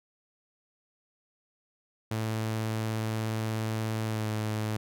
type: tone with pitch glide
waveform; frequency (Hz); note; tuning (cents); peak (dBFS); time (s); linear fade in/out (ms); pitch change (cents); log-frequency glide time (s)
sawtooth; 110.4 to 108.07; A2 to A2; +6 to -31; -25; 2.11-4.77; 5; -37; 4.05-4.29
effects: none